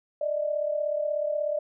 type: tone pair together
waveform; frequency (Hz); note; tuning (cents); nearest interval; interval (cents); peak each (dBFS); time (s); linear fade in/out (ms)
sine; 592 / 628.5; D5 / D#5; +14 / +17; minor second; 103; -26 / -31; 0.21-1.59; 5
effects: none